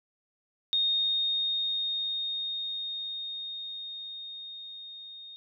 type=tone with level ramp; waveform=sine; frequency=3699 Hz; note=A#7; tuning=14 cents flat; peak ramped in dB=-23 to -43 dBFS; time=0.73-5.36 s; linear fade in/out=0 ms; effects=none